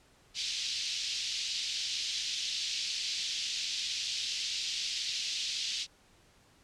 white band-pass noise, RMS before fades -35 dBFS, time 0.34-5.87 s, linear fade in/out 50 ms, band 2900 to 5300 Hz, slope 24 dB/octave, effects pink hiss -63 dBFS RMS until 6.63 s + low-pass 9000 Hz 12 dB/octave

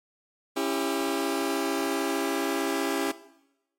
sawtooth chord, C# diminished, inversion none, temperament just, 277.2 / 332.6 / 399.1 Hz, C#4 / E4 / G4, 0 / +16 / +31 cents, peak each -26 dBFS, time 0.56-3.12 s, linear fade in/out 10 ms, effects noise-tail reverb RT60 0.9 s tail -17 dB re dry + MP3 64 kbps

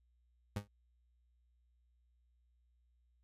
30% pulse tone with exponential decay, 102.1 Hz, G#2, 29 cents flat, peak -31 dBFS, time 0.56-0.68 s, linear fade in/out 5 ms, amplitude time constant 24 ms, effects added 60 Hz sine -70 dBFS peak until 3.23 s + resampled to 32000 Hz

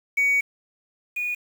sine tone pair in turn, 2250 / 2457 Hz, C#7 / D#7, +25 / -22 cents, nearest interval major second, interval 153 cents, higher second, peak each -16 / -24 dBFS, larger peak first, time 0.17-0.41 / 1.16-1.35 s, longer first, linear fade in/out 10 ms, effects tanh soft clip ceiling -14 dBFS + 7-bit

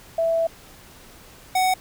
sine / square tone pair in turn, 660 / 745.4 Hz, E5 / F#5, +2 / +13 cents, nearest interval major second, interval 211 cents, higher second, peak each -18 dBFS, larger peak neither, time 0.18-0.47 / 1.55-1.74 s, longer first, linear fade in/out 5 ms, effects pink hiss -47 dBFS RMS until 1.8 s

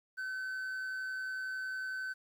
triangle tone with amplitude modulation, 1524 Hz, G6, 49 cents flat, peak -33 dBFS, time 0.17-2.14 s, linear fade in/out 20 ms, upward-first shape sine, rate 131 Hz, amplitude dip 30%, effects 11-bit

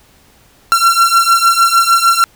45% pulse beating tone pair, 1359 / 1365.6 Hz, F6 / F6, -48 / -39 cents, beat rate 6.6 Hz, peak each -11 dBFS, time 0.72-2.24 s, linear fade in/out 0 ms, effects pink hiss -48 dBFS RMS until 2.35 s

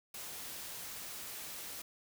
white noise, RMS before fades -45 dBFS, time 0.14-1.82 s, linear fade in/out 5 ms, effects none

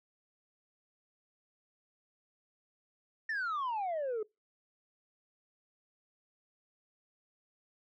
sine exponential sweep, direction down, 1839 to 415.3 Hz, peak -30 dBFS, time 3.29-4.23 s, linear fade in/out 5 ms, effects noise-tail reverb RT60 0.2 s tail -24 dB re dry + tanh soft clip ceiling -31 dBFS

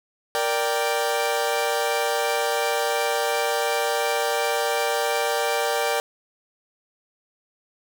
sawtooth chord, G minor, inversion first, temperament equal, 466.2 / 587.3 / 784 Hz, Bb4 / D5 / G5, 0 / 0 / 0 cents, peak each -22 dBFS, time 0.35-6 s, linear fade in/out 0 ms, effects none

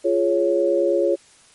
sine chord, Db major, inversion first, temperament just, 346.5 / 415.8 / 554.4 Hz, F4 / Ab4 / Db5, -14 / +2 / 0 cents, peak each -20 / -22 / -19 dBFS, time 0.04-1.16 s, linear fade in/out 20 ms, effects white hiss -52 dBFS RMS until 1.54 s + MP3 48 kbps

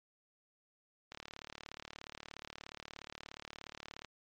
click train, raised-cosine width 0.2 ms, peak -27 dBFS, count 109, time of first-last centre 1.12-4.047 s, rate 36.9 Hz, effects low-pass 6000 Hz 12 dB/octave + MP3 96 kbps

